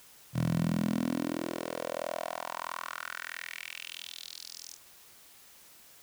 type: tone with high-pass filter sweep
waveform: 10% pulse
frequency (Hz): 41.51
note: E1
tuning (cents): +13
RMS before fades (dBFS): -35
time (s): 0.33-4.78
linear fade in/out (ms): 50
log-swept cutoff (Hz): 130 to 6200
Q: 3.6
effects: white hiss -56 dBFS RMS until 6.02 s